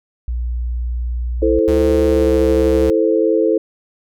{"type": "tone", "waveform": "sine", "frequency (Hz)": 59.9, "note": "A#1", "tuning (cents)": 48, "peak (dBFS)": -18, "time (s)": [0.28, 1.59], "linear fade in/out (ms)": 0}
{"type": "chord", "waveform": "sine", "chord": "A minor", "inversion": "second", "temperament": "equal", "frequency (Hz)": [329.6, 440, 523.3], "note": ["E4", "A4", "C5"], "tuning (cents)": [0, 0, 0], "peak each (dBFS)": [-16, -15, -18], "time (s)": [1.42, 3.58], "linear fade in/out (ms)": 5}
{"type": "tone with pitch glide", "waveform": "square", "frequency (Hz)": [71.6, 68.37], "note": ["D2", "C#2"], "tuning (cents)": [-43, -23], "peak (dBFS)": -19, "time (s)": [1.68, 2.9], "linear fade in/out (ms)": 0, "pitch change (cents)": -80, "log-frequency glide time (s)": [2.07, 2.35]}
{"effects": []}